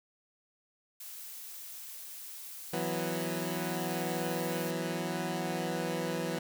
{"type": "noise", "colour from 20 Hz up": "blue", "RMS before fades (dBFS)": -45, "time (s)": [1, 4.71], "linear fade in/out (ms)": 5}
{"type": "chord", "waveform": "15% pulse", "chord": "E suspended second", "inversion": "none", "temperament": "equal", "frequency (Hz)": [164.81, 185, 246.9], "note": ["E3", "F#3", "B3"], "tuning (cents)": [0, 0, 0], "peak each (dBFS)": [-29, -30, -33], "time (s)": [2.73, 6.39], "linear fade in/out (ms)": 5}
{"effects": []}